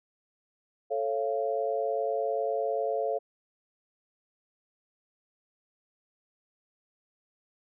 sine chord, A augmented, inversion none, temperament just, 440 / 550 / 687.5 Hz, A4 / C#5 / E#5, 0 / -14 / -27 cents, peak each -31 dBFS, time 0.9-3.19 s, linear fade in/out 20 ms, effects none

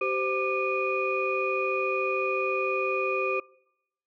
sine tone cluster, 385.6 / 519 / 1190 / 2464 Hz, G4 / C5 / D6 / D#7, -28 / -14 / +22 / -17 cents, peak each -29 / -30 / -30 / -29 dBFS, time 0.01-3.4 s, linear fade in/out 5 ms, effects noise-tail reverb RT60 0.9 s tail -26 dB re dry + tanh soft clip ceiling -14 dBFS

